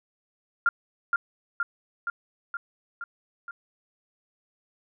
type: tone with echo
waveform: sine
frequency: 1396.9 Hz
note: F6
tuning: in tune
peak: -17 dBFS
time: 0.66-0.69 s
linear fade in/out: 2 ms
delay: 470 ms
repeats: 6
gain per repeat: -3 dB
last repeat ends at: 3.51 s
effects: none